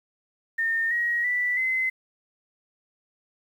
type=tone with pitch steps; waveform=sine; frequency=1822 / 1895 / 1970.9 / 2050 Hz; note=A#6 / A#6 / B6 / C7; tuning=-40 / +28 / -4 / -36 cents; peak=-22 dBFS; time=0.58-1.9 s; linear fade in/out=10 ms; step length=330 ms; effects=9-bit